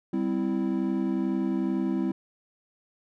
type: chord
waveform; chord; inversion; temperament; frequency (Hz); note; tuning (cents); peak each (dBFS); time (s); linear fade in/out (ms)
triangle; C major; second; equal with one note detuned; 196 / 258.3 / 329.6; G3 / C4 / E4; 0 / -22 / 0; -27; 0.13-2.12; 5
effects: none